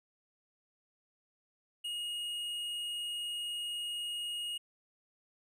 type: tone with hard clipping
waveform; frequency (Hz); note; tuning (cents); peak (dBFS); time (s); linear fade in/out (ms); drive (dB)
sine; 2872; F7; +48; -37; 1.84-4.58; 10; 7
effects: none